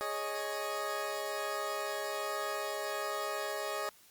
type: chord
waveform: 20% pulse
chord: Ab suspended fourth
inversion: none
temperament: equal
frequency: 415.3 / 554.4 / 622.3 Hz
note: Ab4 / Db5 / Eb5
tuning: 0 / 0 / 0 cents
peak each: -35 / -35 / -33 dBFS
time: 0.01-3.89 s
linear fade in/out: 0 ms
effects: white hiss -61 dBFS RMS until 4.1 s + Opus 48 kbps